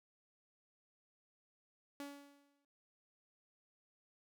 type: tone with exponential decay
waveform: sawtooth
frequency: 283.7 Hz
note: C#4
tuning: 40 cents sharp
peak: -39 dBFS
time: 2-2.65 s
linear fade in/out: 1 ms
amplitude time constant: 140 ms
effects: none